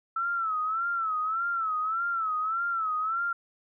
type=tone with vibrato; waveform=sine; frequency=1318.5 Hz; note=E6; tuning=in tune; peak=-26 dBFS; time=0.16-3.33 s; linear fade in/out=5 ms; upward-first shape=sine; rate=1.7 Hz; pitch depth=100 cents each way; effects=none